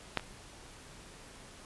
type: clicks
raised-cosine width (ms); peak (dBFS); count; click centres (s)
0.3; -12 / -28; 2; 0.173 / 0.196
effects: pink hiss -52 dBFS RMS until 1.65 s + resampled to 24000 Hz